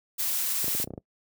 blue noise, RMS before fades -28 dBFS, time 0.18-0.85 s, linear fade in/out 20 ms
clicks, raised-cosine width 2 ms, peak -23 dBFS, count 9, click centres 0.643 / 0.681 / 0.75 / 0.8 / 0.842 / 0.875 / 0.906 / 0.937 / 0.978 s
effects noise-tail reverb RT60 0.1 s tail -22 dB re dry + high-pass 80 Hz 12 dB/octave

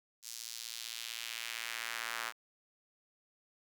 square tone with high-pass filter sweep, 57.8 Hz, A#1, 14 cents flat, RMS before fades -42 dBFS, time 0.22-2.33 s, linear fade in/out 50 ms, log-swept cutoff 5800 to 1300 Hz, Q 1.4, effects none

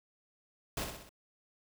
pink noise with echo, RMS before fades -36 dBFS, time 0.77-0.84 s, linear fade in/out 2 ms, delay 63 ms, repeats 4, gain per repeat -5 dB, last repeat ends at 1.092 s, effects none

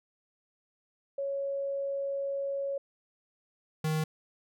sine / square tone pair in turn, 554.4 / 156.25 Hz, C#5 / D#3, 0 / +8 cents, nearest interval octave + minor seventh, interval 2192 cents, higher first, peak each -30 / -28 dBFS, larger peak second, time 1.18-2.78 / 3.84-4.04 s, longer first, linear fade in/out 5 ms, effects none

